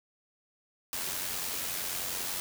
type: noise with amplitude modulation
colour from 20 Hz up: white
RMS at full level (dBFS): -33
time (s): 0.93-2.4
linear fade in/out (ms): 0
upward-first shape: sine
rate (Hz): 90.3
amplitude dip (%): 40
effects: none